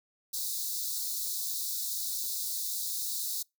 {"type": "high-pass noise", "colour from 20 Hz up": "white", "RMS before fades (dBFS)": -34, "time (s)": [0.33, 3.43], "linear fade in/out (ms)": 10, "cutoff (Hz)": 3700, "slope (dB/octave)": 96, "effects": ["noise-tail reverb RT60 0.2 s tail -26 dB re dry"]}